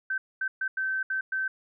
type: tone bursts at uneven times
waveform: sine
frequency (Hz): 1544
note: G6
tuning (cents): -27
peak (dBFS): -26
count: 6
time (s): 0.1-0.18 / 0.41-0.48 / 0.61-0.68 / 0.77-1.03 / 1.1-1.21 / 1.32-1.48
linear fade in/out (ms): 5
effects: none